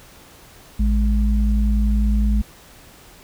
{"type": "tone pair together", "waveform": "sine", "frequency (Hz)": [55.33, 209.5], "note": ["A1", "G#3"], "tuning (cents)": [10, 15], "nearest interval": "octave + major seventh", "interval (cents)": 2305, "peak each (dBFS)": [-15, -22], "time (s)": [0.79, 2.42], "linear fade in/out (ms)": 10, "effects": ["pink hiss -46 dBFS RMS until 3.23 s"]}